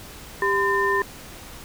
sine tone cluster, 395.9 / 1020 / 1800 Hz, G4 / C6 / A6, +17 / -44 / +39 cents, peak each -23 dBFS, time 0.42-1.02 s, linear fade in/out 2 ms, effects pink hiss -41 dBFS RMS until 1.64 s

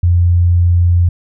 sine tone, 87.31 Hz, F2, in tune, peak -7 dBFS, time 0.03-1.09 s, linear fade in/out 5 ms, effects none

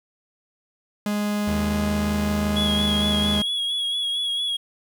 45% pulse tone, 207.7 Hz, G#3, in tune, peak -22 dBFS, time 1.06-3.42 s, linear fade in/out 2 ms
sawtooth tone with pitch glide, 77.6 to 78.32 Hz, D#2 to D#2, -4 to +12 cents, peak -22 dBFS, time 1.47-3.41 s, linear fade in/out 10 ms, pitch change +16 cents, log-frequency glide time 2.02-3.24 s
triangle tone with vibrato, 3339 Hz, G#7, 9 cents sharp, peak -21 dBFS, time 2.56-4.57 s, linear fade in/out 10 ms, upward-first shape sine, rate 4.4 Hz, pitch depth 33 cents each way
effects 9-bit

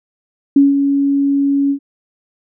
sine tone with ADSR envelope, 279.5 Hz, C#4, 14 cents sharp, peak -4 dBFS, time 0.56-1.79 s, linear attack 5 ms, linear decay 170 ms, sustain -7 dB, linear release 85 ms, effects none

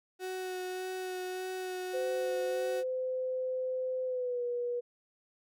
35% pulse tone with vibrato, 370 Hz, F#4, in tune, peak -34 dBFS, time 0.19-2.84 s, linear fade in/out 50 ms, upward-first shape sine, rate 1.7 Hz, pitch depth 14 cents each way
sine tone with pitch glide, 513 to 484.2 Hz, C5 to B4, -34 to -34 cents, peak -31 dBFS, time 1.93-4.81 s, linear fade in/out 20 ms, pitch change -100 cents, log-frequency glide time 4.05-4.43 s
effects none

